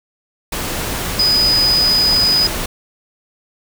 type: tone in noise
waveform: sine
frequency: 4978 Hz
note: D#8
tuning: in tune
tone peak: -11 dBFS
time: 1.19-2.47 s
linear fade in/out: 5 ms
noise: pink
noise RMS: -22 dBFS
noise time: 0.52-2.66 s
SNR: +8 dB
effects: none